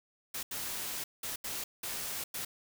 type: noise bursts at uneven times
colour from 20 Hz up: white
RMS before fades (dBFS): -38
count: 6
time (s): 0.34-0.43 / 0.51-1.04 / 1.23-1.36 / 1.44-1.64 / 1.83-2.24 / 2.34-2.45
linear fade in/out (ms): 5
effects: none